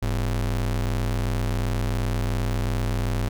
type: ring-modulated tone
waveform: square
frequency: 75.3 Hz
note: D2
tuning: 44 cents sharp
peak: -20 dBFS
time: 0.02-3.29 s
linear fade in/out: 10 ms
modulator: 31.4 Hz
effects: none